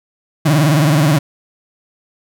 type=tone with vibrato; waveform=35% pulse; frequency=150 Hz; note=D3; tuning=37 cents sharp; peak=-8 dBFS; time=0.45-1.19 s; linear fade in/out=10 ms; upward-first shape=sine; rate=19 Hz; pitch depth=150 cents each way; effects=none